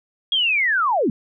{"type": "linear sweep", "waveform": "sine", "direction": "down", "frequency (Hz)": [3322, 185], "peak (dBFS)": -16, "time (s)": [0.32, 1.1], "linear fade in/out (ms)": 2, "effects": []}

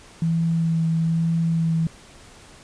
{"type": "tone with vibrato", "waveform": "sine", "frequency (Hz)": 164.3, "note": "E3", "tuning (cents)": -5, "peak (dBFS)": -18, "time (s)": [0.22, 1.87], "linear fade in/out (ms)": 2, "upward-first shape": "sine", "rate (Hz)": 1.1, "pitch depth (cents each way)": 14, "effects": ["pink hiss -47 dBFS RMS until 2.63 s", "resampled to 22050 Hz"]}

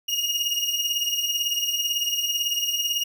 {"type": "beating tone pair", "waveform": "30% pulse", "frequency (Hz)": [2851, 2869], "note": ["F7", "F7"], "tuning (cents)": [35, 46], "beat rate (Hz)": 18, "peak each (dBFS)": -23, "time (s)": [0.08, 3.04], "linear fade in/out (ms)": 10, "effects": []}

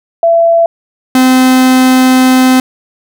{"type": "tone pair in turn", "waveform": ["sine", "45% pulse"], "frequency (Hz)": [671, 257.5], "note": ["E5", "C4"], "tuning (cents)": [31, -28], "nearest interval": "octave + perfect fourth", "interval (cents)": 1659, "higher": "first", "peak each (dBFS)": -4, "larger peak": "neither", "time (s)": [[0.23, 0.66], [1.15, 2.6]], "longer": "second", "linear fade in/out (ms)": 2, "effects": []}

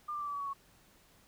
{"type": "tone with pitch steps", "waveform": "sine", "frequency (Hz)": [1200, 1184.2, 1168.5, 1153.1, 1137.9, 1122.9, 1108.1], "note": ["D6", "D6", "D6", "D6", "C#6", "C#6", "C#6"], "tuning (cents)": [37, 14, -9, -32, 45, 22, -1], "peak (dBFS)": -35, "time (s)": [0.08, 0.535], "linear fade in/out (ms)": 10, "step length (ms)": 65, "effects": ["pink hiss -64 dBFS RMS until 1.27 s"]}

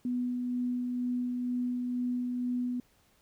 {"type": "tone with tremolo", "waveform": "sine", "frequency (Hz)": 246.9, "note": "B3", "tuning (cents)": 0, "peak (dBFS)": -28, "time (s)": [0.05, 2.8], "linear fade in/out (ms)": 2, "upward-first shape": "sine", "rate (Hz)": 2.1, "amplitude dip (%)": 25, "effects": ["pink hiss -67 dBFS RMS until 3.21 s"]}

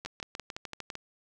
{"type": "two click trains", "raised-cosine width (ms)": 0.2, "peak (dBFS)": [-21, -20], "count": [7, 6], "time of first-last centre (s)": [[0.05, 0.954], [0.06, 0.902]], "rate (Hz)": [6.64, 5.94], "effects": []}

